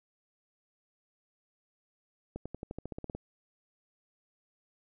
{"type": "accelerating click train", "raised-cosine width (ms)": 2, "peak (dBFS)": -25, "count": 12, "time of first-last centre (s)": [2.36, 3.15], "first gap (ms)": 96, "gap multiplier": 0.94, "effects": []}